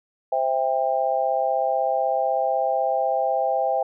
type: chord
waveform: sine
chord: C major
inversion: none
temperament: equal with one note detuned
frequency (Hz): 523.3 / 659.3 / 795.4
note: C5 / E5 / G5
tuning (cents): 0 / 0 / +25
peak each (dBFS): -25 / -24 / -23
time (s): 0.32-3.83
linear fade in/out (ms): 5
effects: none